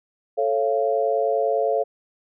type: chord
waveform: sine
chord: A augmented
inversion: none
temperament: just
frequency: 440 / 550 / 687.5 Hz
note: A4 / C#5 / E#5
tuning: 0 / -14 / -27 cents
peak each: -23 dBFS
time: 0.37-1.84 s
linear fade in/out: 20 ms
effects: none